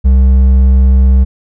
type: tone with hard clipping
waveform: triangle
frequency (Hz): 65.41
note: C2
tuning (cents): 0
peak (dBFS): -5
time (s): 0.04-1.25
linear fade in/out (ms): 20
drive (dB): 8
effects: none